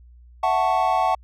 triangle chord, F# minor seventh, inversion third, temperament equal, 659.3 / 740 / 880 / 1108.7 Hz, E5 / F#5 / A5 / C#6, 0 / 0 / 0 / 0 cents, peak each -24 / -19 / -21 / -23 dBFS, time 0.43-1.15 s, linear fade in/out 5 ms, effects added 60 Hz sine -45 dBFS peak until 1.23 s

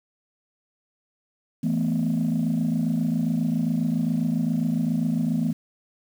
sine chord, E suspended fourth, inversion none, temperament just, 164.81 / 219.8 / 247.2 Hz, E3 / A3 / B3, 0 / -2 / +2 cents, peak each -24 dBFS, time 1.63-5.53 s, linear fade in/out 10 ms, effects tanh soft clip ceiling -16 dBFS + 8-bit

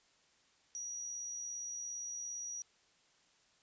sine tone with amplitude modulation, 5790 Hz, F#8, 38 cents flat, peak -39 dBFS, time 0.75-2.62 s, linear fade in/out 0 ms, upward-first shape sine, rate 77.4 Hz, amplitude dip 25%, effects white hiss -70 dBFS RMS until 3.62 s + resampled to 16000 Hz

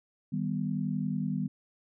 sine chord, Eb augmented, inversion none, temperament equal, 155.56 / 196 / 246.9 Hz, Eb3 / G3 / B3, 0 / 0 / 0 cents, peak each -33 / -32 / -34 dBFS, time 0.32-1.48 s, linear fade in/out 10 ms, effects none

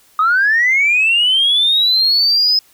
sine linear sweep, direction up, 1230 to 5110 Hz, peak -9 dBFS, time 0.19-2.59 s, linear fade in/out 2 ms, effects tanh soft clip ceiling -6 dBFS + white hiss -51 dBFS RMS until 2.73 s

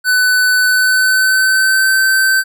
square tone with pitch glide, 1500 to 1543.1 Hz, F#6 to G6, +23 to -28 cents, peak -10 dBFS, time 0.04-2.44 s, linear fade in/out 50 ms, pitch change +49 cents, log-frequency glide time 0.6-1.9 s, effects none

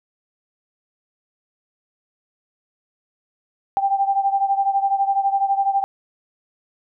sine beating tone pair, 786 / 798 Hz, G5 / G5, +4 / +31 cents, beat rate 12 Hz, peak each -18 / -22 dBFS, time 3.77-5.84 s, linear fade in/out 0 ms, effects none

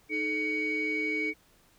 sine tone cluster, 310.2 / 432.2 / 2244 Hz, D#4 / A4 / C#7, -5 / -31 / +21 cents, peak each -32 / -35 / -28 dBFS, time 0.09-1.34 s, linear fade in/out 50 ms, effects tanh soft clip ceiling -23 dBFS + pink hiss -63 dBFS RMS until 1.78 s

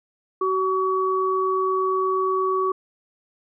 sine tone pair together, 377.8 / 1132.1 Hz, F#4 / C#6, +36 / +36 cents, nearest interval octave + perfect fifth, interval 1900 cents, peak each -22 dBFS, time 0.41-2.72 s, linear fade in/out 5 ms, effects none

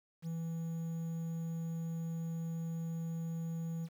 triangle tone with quantisation, 164.81 Hz, E3, in tune, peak -34 dBFS, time 0.22-3.89 s, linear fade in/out 50 ms, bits 10, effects none

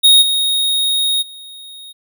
square tone with level steps, 3737 Hz, A#7, 4 cents sharp, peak -6 / -14 / -33 dBFS, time 0.03-1.93 s, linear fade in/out 20 ms, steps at 0.21 / 1.21 s, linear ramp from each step 20 ms, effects none

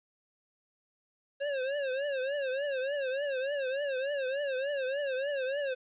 square tone with vibrato, 546 Hz, C#5, 26 cents flat, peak -31 dBFS, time 1.4-5.75 s, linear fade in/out 20 ms, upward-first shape triangle, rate 3.4 Hz, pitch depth 140 cents each way, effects resampled to 8000 Hz + 11-bit

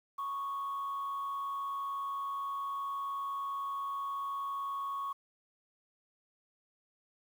sine tone with frequency modulation, 1108.7 Hz, C#6, in tune, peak -33 dBFS, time 0.18-5.13 s, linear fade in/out 10 ms, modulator 99.3 Hz, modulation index 0.36, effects tanh soft clip ceiling -31 dBFS + 10-bit

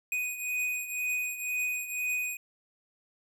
square beating tone pair, 2489 / 2491 Hz, D#7 / D#7, 0 / +1 cents, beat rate 2 Hz, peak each -32 / -37 dBFS, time 0.12-2.37 s, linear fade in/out 2 ms, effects none

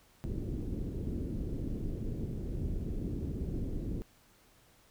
pink low-pass noise, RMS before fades -36 dBFS, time 0.24-4.02 s, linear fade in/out 0 ms, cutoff 370 Hz, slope 24 dB/octave, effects pink hiss -64 dBFS RMS until 4.9 s

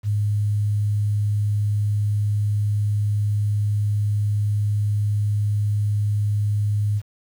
sine tone with quantisation, 103.83 Hz, G#2, in tune, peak -18 dBFS, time 0.03-7.02 s, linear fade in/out 50 ms, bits 8, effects none

